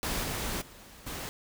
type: noise with level steps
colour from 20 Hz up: pink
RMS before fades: -32 / -34 / -51 / -38 dBFS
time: 0.03-1.29 s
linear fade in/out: 0 ms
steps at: 0.23 / 0.61 / 1.06 s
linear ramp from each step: 10 ms
effects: none